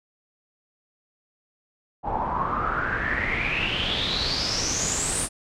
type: noise with low-pass filter sweep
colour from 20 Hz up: pink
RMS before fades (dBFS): -26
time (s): 2.03-5.29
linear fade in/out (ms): 50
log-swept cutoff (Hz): 800 to 9400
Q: 8.5
effects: none